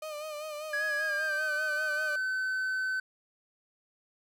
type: tone with vibrato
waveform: 35% pulse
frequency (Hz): 608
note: D#5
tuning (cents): -40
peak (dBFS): -35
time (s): 0.02-2.16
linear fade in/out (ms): 5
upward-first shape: sine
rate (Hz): 5.1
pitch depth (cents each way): 53
type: tone with pitch glide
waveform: triangle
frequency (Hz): 1670 to 1522.6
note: G#6 to F#6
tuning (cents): +9 to +49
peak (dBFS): -27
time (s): 0.73-3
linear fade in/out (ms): 5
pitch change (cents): -160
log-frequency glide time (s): 0.95-1.49
effects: none